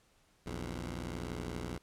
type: tone pair together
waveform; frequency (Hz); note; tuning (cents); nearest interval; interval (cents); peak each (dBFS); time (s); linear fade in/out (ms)
10% pulse; 60.7 / 85.16; B1 / F2; -29 / -43; tritone; 586; -32 / -34; 0.46-1.78; 5
effects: pink hiss -69 dBFS RMS until 1.82 s + low-pass 11000 Hz 12 dB/octave